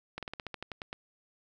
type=slowing click train; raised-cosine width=0.3 ms; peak=-22 dBFS; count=11; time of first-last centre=0.18-0.929 s; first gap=47 ms; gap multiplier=1.1; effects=none